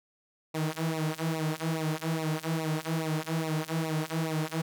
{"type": "tone with flanger", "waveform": "sawtooth", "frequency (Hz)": 159.1, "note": "D#3", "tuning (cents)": 39, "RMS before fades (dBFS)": -31, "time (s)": [0.54, 4.62], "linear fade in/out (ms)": 10, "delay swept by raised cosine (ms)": [0.61, 6.31], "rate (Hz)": 2.4, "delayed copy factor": -0.9, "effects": []}